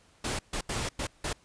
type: noise bursts at uneven times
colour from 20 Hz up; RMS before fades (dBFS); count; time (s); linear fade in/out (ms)
pink; -32; 5; 0.24-0.39 / 0.53-0.61 / 0.69-0.89 / 0.99-1.07 / 1.24-1.33; 5
effects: pink hiss -62 dBFS RMS until 1.44 s + resampled to 22050 Hz